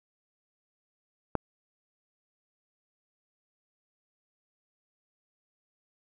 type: click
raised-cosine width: 1 ms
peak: -12 dBFS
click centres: 1.353 s
effects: none